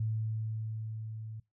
sine tone with level ramp, 110 Hz, A2, in tune, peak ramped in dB -29 to -40 dBFS, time 0-1.4 s, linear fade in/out 5 ms, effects noise-tail reverb RT60 0.2 s tail -22 dB re dry

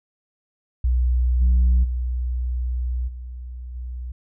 sine tone with level steps, 61.7 Hz, B1, 1 cent flat, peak -15 / -11 / -21 / -31 / -28 dBFS, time 0.84-4.12 s, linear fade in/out 5 ms, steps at 1.4 / 1.83 / 3.07 / 3.74 s, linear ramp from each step 20 ms, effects tanh soft clip ceiling -12 dBFS

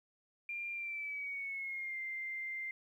sine tone with pitch glide, 2389 to 2092 Hz, D7 to C7, +29 to -1 cents, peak -38 dBFS, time 0.49-2.71 s, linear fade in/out 2 ms, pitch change -230 cents, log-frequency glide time 0.72-2 s, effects 12-bit

